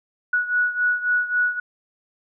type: beating tone pair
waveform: sine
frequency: 1466 / 1469.7 Hz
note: F#6 / F#6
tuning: -16 / -12 cents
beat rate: 3.7 Hz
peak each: -20 / -24 dBFS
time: 0.33-1.6 s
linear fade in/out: 5 ms
effects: none